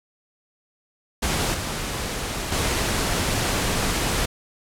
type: noise with level steps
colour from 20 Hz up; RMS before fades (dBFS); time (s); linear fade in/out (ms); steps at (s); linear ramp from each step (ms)
pink; -23 / -28 / -23; 1.22-4.26; 10; 1.54 / 2.52; 2
effects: low-pass 11000 Hz 12 dB/octave